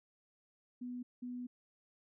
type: tone bursts at uneven times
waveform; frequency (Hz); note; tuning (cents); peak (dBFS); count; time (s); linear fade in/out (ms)
sine; 246.9; B3; 0; -40; 2; 0.81-1.03 / 1.22-1.47; 10
effects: none